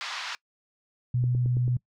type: band-pass noise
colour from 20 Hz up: pink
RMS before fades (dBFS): -35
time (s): 0.01-0.35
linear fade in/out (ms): 0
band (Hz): 990 to 5200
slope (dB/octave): 24
type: tone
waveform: sine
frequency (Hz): 123.47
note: B2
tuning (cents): 0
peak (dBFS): -22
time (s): 1.14-1.77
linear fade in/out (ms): 5
type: click train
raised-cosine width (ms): 3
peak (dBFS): -24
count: 5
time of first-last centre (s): 1.24-1.68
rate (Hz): 9.1
effects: noise-tail reverb RT60 0.1 s tail -23 dB re dry